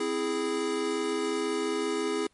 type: chord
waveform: square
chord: C augmented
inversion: none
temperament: equal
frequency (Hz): 261.6 / 329.6 / 415.3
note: C4 / E4 / G#4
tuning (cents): 0 / 0 / 0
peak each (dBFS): -36 / -33 / -30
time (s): 0-2.27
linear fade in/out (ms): 5
effects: pink hiss -68 dBFS RMS until 2.33 s + MP3 48 kbps